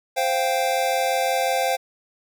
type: chord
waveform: square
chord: C suspended fourth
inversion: none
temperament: equal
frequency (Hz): 523.3 / 698.5 / 784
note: C5 / F5 / G5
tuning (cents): 0 / 0 / 0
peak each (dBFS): -25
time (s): 0.16-1.77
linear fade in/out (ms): 20
effects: none